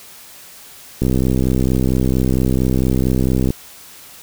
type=click train; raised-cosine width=3 ms; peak=-4 dBFS; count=161; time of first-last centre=1.02-3.504 s; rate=64.4 Hz; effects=white hiss -40 dBFS RMS until 4.22 s